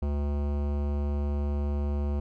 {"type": "tone with hard clipping", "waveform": "sine", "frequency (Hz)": 72.1, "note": "D2", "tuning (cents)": -31, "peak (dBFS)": -28, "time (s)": [0.02, 2.2], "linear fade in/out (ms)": 5, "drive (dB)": 18, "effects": []}